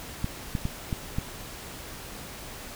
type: clicks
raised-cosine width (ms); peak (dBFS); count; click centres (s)
5; -15; 5; 0.244 / 0.552 / 0.654 / 0.928 / 1.185
effects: pink hiss -41 dBFS RMS until 2.75 s

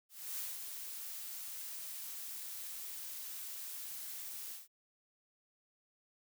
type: noise with ADSR envelope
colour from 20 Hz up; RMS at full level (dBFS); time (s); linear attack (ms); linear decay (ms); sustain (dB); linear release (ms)
blue; -40; 0.09-4.68; 290; 190; -5; 170
effects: none

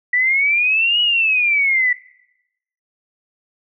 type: exponential two-way sweep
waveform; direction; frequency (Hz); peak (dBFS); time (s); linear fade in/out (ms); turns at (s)
sine; up then down; 1950 to 2932 to 1950; -13; 0.13-1.93; 5; 1.01
effects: noise-tail reverb RT60 0.9 s tail -22 dB re dry

